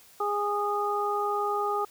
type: harmonic tone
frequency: 411.4 Hz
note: G#4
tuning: 16 cents flat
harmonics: 1 / 2 / 3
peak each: -30 / -30 / -29 dBFS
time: 0.2-1.85 s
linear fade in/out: 5 ms
effects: white hiss -55 dBFS RMS until 1.9 s